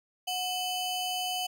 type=ring-modulated tone; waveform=40% pulse; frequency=1872 Hz; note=A#6; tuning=7 cents sharp; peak=-26 dBFS; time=0.27-1.47 s; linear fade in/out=10 ms; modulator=1140 Hz; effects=none